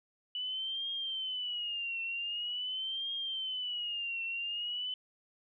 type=tone with vibrato; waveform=sine; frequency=2960 Hz; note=F#7; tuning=in tune; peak=-34 dBFS; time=0.35-4.94 s; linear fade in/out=2 ms; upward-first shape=triangle; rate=0.45 Hz; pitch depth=160 cents each way; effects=none